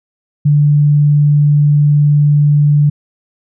sine tone, 146.83 Hz, D3, in tune, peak -6 dBFS, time 0.45-2.9 s, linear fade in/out 10 ms, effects none

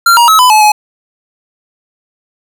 square tone with pitch steps, 1378 / 948 / 1289 / 1002 / 859 / 845 Hz, F6 / A#5 / E6 / B5 / A5 / G#5, -24 / +29 / -39 / +25 / -42 / +30 cents, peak -4 dBFS, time 0.06-0.72 s, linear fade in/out 5 ms, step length 110 ms, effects none

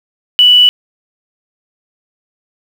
sine tone with quantisation, 2960 Hz, F#7, in tune, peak -3 dBFS, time 0.39-0.69 s, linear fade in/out 0 ms, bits 5, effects none

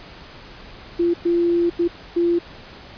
sine tone bursts at uneven times, 343.7 Hz, F4, 28 cents flat, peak -15 dBFS, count 4, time 0.99-1.14 / 1.25-1.7 / 1.79-1.88 / 2.16-2.39 s, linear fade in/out 10 ms, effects pink hiss -41 dBFS RMS until 2.97 s + resampled to 11025 Hz

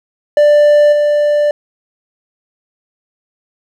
triangle tone with level steps, 590 Hz, D5, 8 cents sharp, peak -3 / -7 dBFS, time 0.37-1.51 s, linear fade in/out 2 ms, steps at 0.92 s, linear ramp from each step 10 ms, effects none

